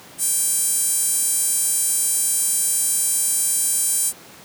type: tone with high-pass filter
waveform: sawtooth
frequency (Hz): 792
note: G5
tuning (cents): +18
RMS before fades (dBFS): -20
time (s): 0.18-4.13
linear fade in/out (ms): 50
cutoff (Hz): 8900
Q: 3.4
effects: pink hiss -43 dBFS RMS until 4.44 s + high-pass 150 Hz 12 dB/octave